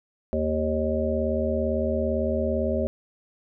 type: harmonic tone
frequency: 77.78 Hz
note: D#2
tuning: in tune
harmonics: 1 / 3 / 5 / 7 / 8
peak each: -29 / -28 / -30 / -28 / -29 dBFS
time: 0.33-2.87 s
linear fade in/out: 0 ms
effects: none